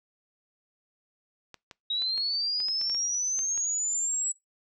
clicks, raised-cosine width 0.2 ms, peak -26 dBFS, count 11, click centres 1.543 / 1.712 / 2.021 / 2.178 / 2.603 / 2.685 / 2.814 / 2.898 / 2.947 / 3.391 / 3.577 s
sine linear sweep, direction up, 3800 to 7800 Hz, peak -26 dBFS, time 1.9-4.32 s, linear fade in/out 5 ms
effects noise-tail reverb RT60 0.2 s tail -24 dB re dry

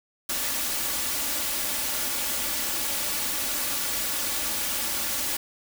white noise with comb filter, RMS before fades -28 dBFS, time 0.29-5.37 s, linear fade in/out 5 ms, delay 3.5 ms, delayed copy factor +0.55, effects none

